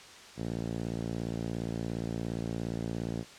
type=tone with band-pass filter; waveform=5% pulse; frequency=57.2 Hz; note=A#1; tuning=32 cents flat; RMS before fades=-35 dBFS; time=0.36-3.25 s; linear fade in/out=50 ms; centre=160 Hz; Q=0.91; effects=white hiss -50 dBFS RMS until 3.38 s + low-pass 6000 Hz 12 dB/octave